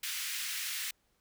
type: high-pass noise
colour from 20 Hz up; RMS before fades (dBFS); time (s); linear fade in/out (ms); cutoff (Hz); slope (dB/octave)
pink; -37; 0.03-0.91; 5; 1800; 24
effects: pink hiss -74 dBFS RMS until 1.2 s